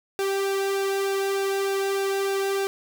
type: tone with flanger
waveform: sawtooth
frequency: 392 Hz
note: G4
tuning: in tune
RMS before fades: -25 dBFS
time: 0.19-2.67 s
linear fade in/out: 0 ms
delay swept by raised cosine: 0.95 to 1.64 ms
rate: 3.3 Hz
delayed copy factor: -0.7
effects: none